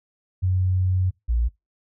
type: tone pair in turn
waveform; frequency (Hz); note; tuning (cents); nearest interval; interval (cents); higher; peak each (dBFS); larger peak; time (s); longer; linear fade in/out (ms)
sine; 92.5 / 58.27; F#2 / A#1; 0 / 0; minor sixth; 800; first; -18; neither; 0.42-1.11 / 1.28-1.49; first; 20
effects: noise-tail reverb RT60 0.2 s tail -23 dB re dry